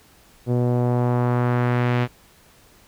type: tone with low-pass filter sweep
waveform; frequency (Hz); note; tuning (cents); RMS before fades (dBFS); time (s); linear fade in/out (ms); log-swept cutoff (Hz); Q
sawtooth; 122.4; B2; -15; -20; 0.46-2.08; 50; 470 to 2700; 1.3
effects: pink hiss -53 dBFS RMS until 2.87 s